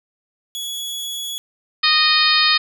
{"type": "tone", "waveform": "sawtooth", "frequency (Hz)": 3373, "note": "G#7", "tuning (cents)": 26, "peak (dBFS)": -22, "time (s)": [0.55, 1.38], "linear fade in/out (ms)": 0}
{"type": "harmonic tone", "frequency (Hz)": 618, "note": "D#5", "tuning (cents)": -12, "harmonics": [2, 3, 4, 5, 6, 7, 8], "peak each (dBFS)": [-21, -21, -21, -24, -19, -18, -22], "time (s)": [1.83, 2.58], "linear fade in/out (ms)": 10}
{"effects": []}